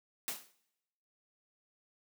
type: noise with exponential decay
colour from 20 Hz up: white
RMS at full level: -34 dBFS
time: 0.28-0.52 s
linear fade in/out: 0 ms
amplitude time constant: 52 ms
effects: noise-tail reverb RT60 0.9 s tail -21 dB re dry + high-pass 200 Hz 12 dB/octave